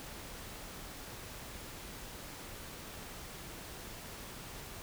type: silence
effects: pink hiss -47 dBFS RMS until 4.82 s